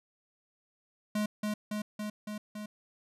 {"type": "tone with echo", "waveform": "square", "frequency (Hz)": 210.8, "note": "G#3", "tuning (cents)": 26, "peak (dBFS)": -29, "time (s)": [1.15, 1.26], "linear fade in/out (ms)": 5, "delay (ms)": 280, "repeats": 5, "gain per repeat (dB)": -2, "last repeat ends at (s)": 2.66, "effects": ["resampled to 32000 Hz"]}